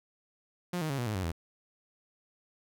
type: tone with pitch steps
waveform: sawtooth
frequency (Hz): 177.6 / 156.41 / 137.74 / 121.3 / 106.83 / 94.08 / 82.85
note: F3 / D#3 / C#3 / B2 / G#2 / F#2 / E2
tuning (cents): +29 / +9 / -11 / -31 / +49 / +29 / +9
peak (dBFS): -27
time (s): 0.73-1.318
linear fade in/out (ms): 5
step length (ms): 84
effects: none